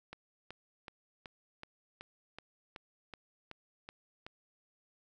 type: click train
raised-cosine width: 0.3 ms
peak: -29 dBFS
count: 12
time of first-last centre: 0.13-4.265 s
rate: 2.66 Hz
effects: none